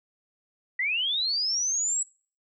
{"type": "linear sweep", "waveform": "sine", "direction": "up", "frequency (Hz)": [1921, 7840], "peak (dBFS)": -24, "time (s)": [0.79, 2.03], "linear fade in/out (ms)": 5, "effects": ["noise-tail reverb RT60 0.4 s tail -23 dB re dry"]}